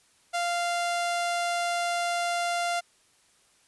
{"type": "tone", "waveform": "sawtooth", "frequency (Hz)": 695, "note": "F5", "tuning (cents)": -9, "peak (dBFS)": -22, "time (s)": [0.33, 2.81], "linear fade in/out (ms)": 20, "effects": ["white hiss -63 dBFS RMS until 3.67 s", "resampled to 24000 Hz"]}